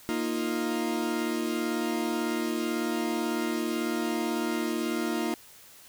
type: chord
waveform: 40% pulse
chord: Bb suspended fourth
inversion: none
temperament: equal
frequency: 233.1 / 311.1 / 349.2 Hz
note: Bb3 / Eb4 / F4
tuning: 0 / 0 / 0 cents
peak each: -31 dBFS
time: 0.09-5.34 s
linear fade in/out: 0 ms
effects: white hiss -52 dBFS RMS until 5.88 s